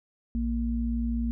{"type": "tone pair together", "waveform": "sine", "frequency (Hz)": [58.27, 233.1], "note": ["A#1", "A#3"], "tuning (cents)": [0, 0], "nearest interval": "2 octaves", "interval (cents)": 2400, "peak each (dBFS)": -28, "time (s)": [0.35, 1.31], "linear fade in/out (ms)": 0, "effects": []}